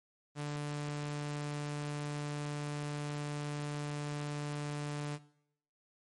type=tone; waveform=sawtooth; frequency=146.83 Hz; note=D3; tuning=in tune; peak=-32 dBFS; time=0.35-5.19 s; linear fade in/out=50 ms; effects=noise-tail reverb RT60 0.7 s tail -18 dB re dry + MP3 48 kbps